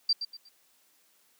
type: tone with echo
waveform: sine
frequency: 4699 Hz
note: D8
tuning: in tune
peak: -21 dBFS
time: 0.09-0.13 s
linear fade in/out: 5 ms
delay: 120 ms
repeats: 3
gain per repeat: -10 dB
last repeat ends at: 0.49 s
effects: white hiss -66 dBFS RMS until 1.39 s + high-pass 200 Hz 12 dB/octave